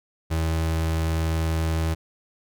35% pulse tone, 80.8 Hz, E2, 34 cents flat, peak -20 dBFS, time 0.3-1.95 s, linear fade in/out 20 ms, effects none

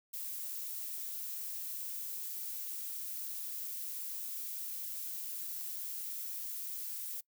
violet noise, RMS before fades -41 dBFS, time 0.13-7.21 s, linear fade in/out 10 ms, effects noise-tail reverb RT60 0.1 s tail -23 dB re dry

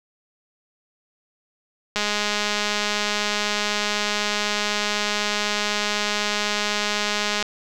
click train, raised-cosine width 0.2 ms, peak -6 dBFS, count 1138, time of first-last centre 1.96-7.426 s, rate 208 Hz, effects none

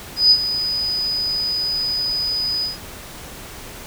sine tone with ADSR envelope, 4978 Hz, D#8, in tune, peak -7 dBFS, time 0.16-2.78 s, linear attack 150 ms, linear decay 58 ms, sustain -12 dB, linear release 150 ms, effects pink hiss -36 dBFS RMS until 3.86 s

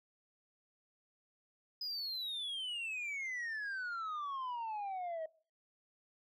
sine exponential sweep, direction down, 5040 to 626 Hz, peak -35 dBFS, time 1.81-5.26 s, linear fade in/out 5 ms, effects noise-tail reverb RT60 0.4 s tail -21 dB re dry + tanh soft clip ceiling -37 dBFS

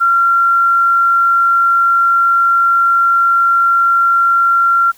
sine tone, 1373 Hz, F6, 30 cents flat, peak -8 dBFS, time 0-4.92 s, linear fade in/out 20 ms, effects white hiss -46 dBFS RMS until 4.97 s

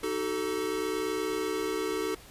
square chord, D# diminished, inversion none, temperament equal with one note detuned, 311.1 / 379.3 / 440 Hz, D#4 / F#4 / A4, 0 / +43 / 0 cents, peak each -36 / -34 / -33 dBFS, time 0.03-2.15 s, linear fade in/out 5 ms, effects pink hiss -51 dBFS RMS until 2.3 s + resampled to 32000 Hz

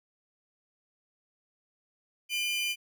40% pulse tone pair together, 2401 / 3025 Hz, D7 / F#7, +38 / +38 cents, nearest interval major third, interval 400 cents, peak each -30 / -32 dBFS, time 2.29-2.76 s, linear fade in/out 50 ms, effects none

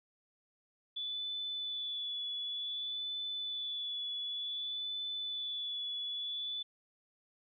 sine tone with vibrato, 3459 Hz, A7, 30 cents flat, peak -36 dBFS, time 0.96-6.63 s, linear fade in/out 10 ms, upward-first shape sine, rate 0.55 Hz, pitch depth 23 cents each way, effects none

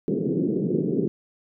white band-pass noise, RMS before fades -24 dBFS, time 0.08-1.08 s, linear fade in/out 0 ms, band 140 to 420 Hz, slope 48 dB/octave, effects none

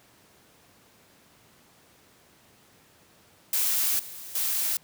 blue noise with level steps, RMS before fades -25 / -41 / -27 dBFS, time 3.53-4.77 s, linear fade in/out 2 ms, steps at 3.99 / 4.35 s, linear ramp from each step 5 ms, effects pink hiss -58 dBFS RMS until 4.83 s + high-pass 100 Hz 12 dB/octave

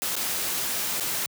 white noise with dropouts, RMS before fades -28 dBFS, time 0.02-1.26 s, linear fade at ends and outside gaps 0 ms, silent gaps 0.155-0.165 / 1-1.007 s, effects high-pass 100 Hz 12 dB/octave

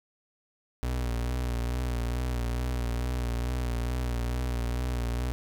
35% pulse tone with vibrato, 60.6 Hz, B1, 32 cents flat, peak -26 dBFS, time 0.83-5.32 s, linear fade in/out 0 ms, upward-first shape sine, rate 2.3 Hz, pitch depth 47 cents each way, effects none

